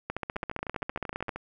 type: two click trains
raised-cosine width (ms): 0.5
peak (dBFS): -16 / -21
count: 19 / 14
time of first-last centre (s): 0.1-1.292 / 0.36-1.36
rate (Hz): 15.1 / 13
effects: none